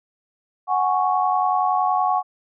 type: chord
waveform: sine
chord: F# suspended second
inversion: none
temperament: equal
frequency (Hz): 740 / 830.6 / 1108.7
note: F#5 / G#5 / C#6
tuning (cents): 0 / 0 / 0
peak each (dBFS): -20 / -23 / -22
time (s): 0.67-2.23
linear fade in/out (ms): 50
effects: none